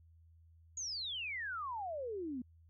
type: exponential sweep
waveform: sine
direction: down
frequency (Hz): 6810 to 236.3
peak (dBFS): -38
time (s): 0.77-2.42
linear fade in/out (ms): 5
effects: added 82 Hz sine -60 dBFS peak until 2.69 s